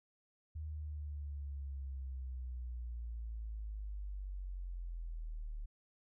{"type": "linear sweep", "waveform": "sine", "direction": "down", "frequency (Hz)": [77.78, 36.71], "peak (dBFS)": -40, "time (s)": [0.55, 5.66], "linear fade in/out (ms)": 10, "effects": []}